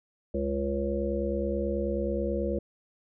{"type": "harmonic tone", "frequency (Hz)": 69.3, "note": "C#2", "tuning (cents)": 0, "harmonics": [1, 3, 5, 7, 8], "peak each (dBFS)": [-33, -33, -33, -33, -33], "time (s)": [0.34, 2.59], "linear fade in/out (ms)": 5, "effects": []}